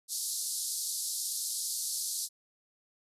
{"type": "band-pass noise", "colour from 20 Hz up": "white", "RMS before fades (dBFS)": -35, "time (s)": [0.08, 2.29], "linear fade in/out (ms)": 50, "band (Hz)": [4100, 12000], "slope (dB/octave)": 48, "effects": ["resampled to 32000 Hz"]}